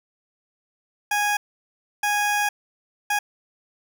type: tone bursts at uneven times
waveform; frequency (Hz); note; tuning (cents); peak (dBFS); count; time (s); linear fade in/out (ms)
20% pulse; 827; G#5; -8; -15; 3; 1.11-1.37 / 2.03-2.49 / 3.1-3.19; 5
effects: none